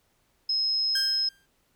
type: tone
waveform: sine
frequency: 5140 Hz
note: E8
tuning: 45 cents flat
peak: -23 dBFS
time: 0.49-1.29 s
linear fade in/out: 5 ms
type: tone with exponential decay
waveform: sawtooth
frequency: 1591 Hz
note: G6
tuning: 25 cents sharp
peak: -24 dBFS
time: 0.95-1.46 s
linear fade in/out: 5 ms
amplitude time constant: 110 ms
effects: pink hiss -69 dBFS RMS until 1.75 s